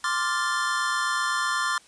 square chord, D minor seventh, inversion third, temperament equal, 1046.5 / 1174.7 / 1396.9 / 1760 Hz, C6 / D6 / F6 / A6, 0 / 0 / 0 / 0 cents, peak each -30 dBFS, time 0.04-1.78 s, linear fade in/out 2 ms, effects white hiss -54 dBFS RMS until 1.87 s + resampled to 22050 Hz

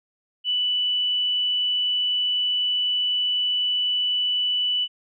sine tone, 2972 Hz, F#7, 7 cents sharp, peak -20 dBFS, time 0.44-4.88 s, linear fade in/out 50 ms, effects none

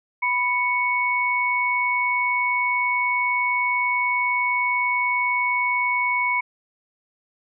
sine tone pair together, 989 / 2220 Hz, B5 / C#7, +2 / +2 cents, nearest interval octave + major second, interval 1400 cents, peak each -23 / -21 dBFS, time 0.22-6.41 s, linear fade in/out 10 ms, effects none

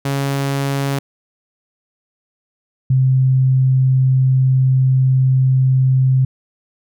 sawtooth / sine tone pair in turn, 138.59 / 130.81 Hz, C#3 / C3, 0 / 0 cents, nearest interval minor second, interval 100 cents, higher first, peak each -13 / -10 dBFS, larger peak second, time 0.05-0.99 / 2.9-6.25 s, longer second, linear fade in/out 5 ms, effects none

